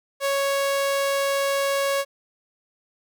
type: tone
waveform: sawtooth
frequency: 554.4 Hz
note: C#5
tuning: in tune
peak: -17 dBFS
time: 0.2-2.05 s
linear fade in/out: 50 ms
effects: none